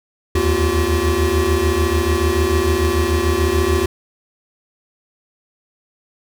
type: tone cluster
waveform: square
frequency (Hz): 76.2 / 83 / 345.8 / 380.1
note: D#2 / E2 / F4 / F#4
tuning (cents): -36 / +12 / -17 / +47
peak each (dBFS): -21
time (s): 0.35-3.86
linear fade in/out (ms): 5
effects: none